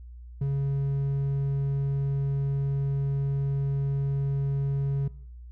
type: tone with hard clipping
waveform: sine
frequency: 138.6 Hz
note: C#3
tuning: in tune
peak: -25 dBFS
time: 0.41-5.08 s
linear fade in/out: 5 ms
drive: 3 dB
effects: noise-tail reverb RT60 0.7 s tail -20 dB re dry + added 60 Hz sine -41 dBFS peak until 5.51 s